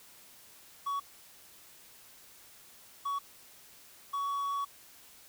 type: tone bursts at uneven times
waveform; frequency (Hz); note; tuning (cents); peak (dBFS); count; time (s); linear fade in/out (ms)
triangle; 1124; C#6; +24; -29; 3; 0.86-1 / 3.05-3.19 / 4.13-4.65; 10
effects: white hiss -56 dBFS RMS until 5.28 s